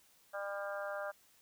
harmonic tone, 200 Hz, G3, 35 cents sharp, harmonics 3 / 4 / 5 / 6 / 7 / 8, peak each -40 / -47 / -52 / -47 / -46 / -47 dBFS, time 0.33-1.12 s, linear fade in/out 20 ms, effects white hiss -67 dBFS RMS until 1.41 s

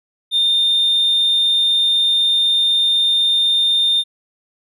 triangle tone, 3624 Hz, A#7, 50 cents flat, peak -10 dBFS, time 0.31-4.04 s, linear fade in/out 50 ms, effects tanh soft clip ceiling -8 dBFS + resampled to 32000 Hz

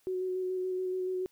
sine tone with vibrato, 370 Hz, F#4, in tune, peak -30 dBFS, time 0.07-1.26 s, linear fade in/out 0 ms, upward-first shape square, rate 7 Hz, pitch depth 12 cents each way, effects white hiss -69 dBFS RMS until 1.31 s

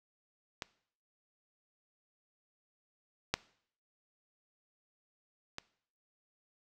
clicks, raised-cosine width 0.2 ms, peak -20 / -11 / -22 dBFS, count 3, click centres 0.622 / 3.34 / 5.584 s, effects noise-tail reverb RT60 0.6 s tail -20 dB re dry

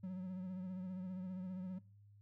triangle tone with vibrato, 185 Hz, F#3, in tune, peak -39 dBFS, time 0.03-1.79 s, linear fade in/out 10 ms, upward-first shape triangle, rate 15 Hz, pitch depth 51 cents each way, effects noise-tail reverb RT60 0.4 s tail -22 dB re dry + added 102 Hz sine -60 dBFS peak until 2.21 s

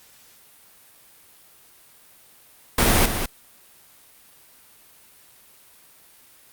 pink noise with echo, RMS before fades -17 dBFS, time 2.78-3.06 s, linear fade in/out 5 ms, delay 200 ms, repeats 1, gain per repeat -8 dB, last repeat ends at 3.26 s, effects white hiss -52 dBFS RMS until 6.52 s + Opus 48 kbps

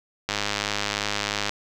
click train, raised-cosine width 0.2 ms, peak -7 dBFS, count 125, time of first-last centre 0.29-1.494 s, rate 103 Hz, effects none

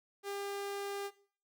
sawtooth tone, 400.6 Hz, G4, 38 cents sharp, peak -34 dBFS, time 0.23-1.11 s, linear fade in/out 50 ms, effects noise-tail reverb RT60 0.5 s tail -18 dB re dry

